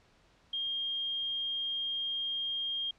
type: tone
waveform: sine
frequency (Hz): 3220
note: G7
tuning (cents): +46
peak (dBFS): -31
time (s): 0.53-2.91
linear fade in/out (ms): 5
effects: pink hiss -65 dBFS RMS until 2.98 s + low-pass 5000 Hz 12 dB/octave